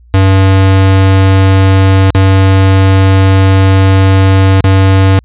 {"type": "tone with dropouts", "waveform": "square", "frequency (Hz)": 96, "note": "G2", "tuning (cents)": -36, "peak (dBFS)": -4, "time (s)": [0.14, 5.19], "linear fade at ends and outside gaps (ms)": 0, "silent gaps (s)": [[2.104, 2.149], [4.607, 4.642]], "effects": ["added 59 Hz sine -37 dBFS peak until 5.24 s", "resampled to 8000 Hz"]}